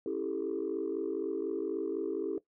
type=chord; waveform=sine; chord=A dominant seventh; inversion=first; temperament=just; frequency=275 / 330 / 396 / 440 Hz; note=C#4 / E4 / G4 / A4; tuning=-14 / +2 / +18 / 0 cents; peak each=-40 / -35 / -35 / -36 dBFS; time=0.06-2.38 s; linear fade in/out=2 ms; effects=noise-tail reverb RT60 0.1 s tail -17 dB re dry + tanh soft clip ceiling -24 dBFS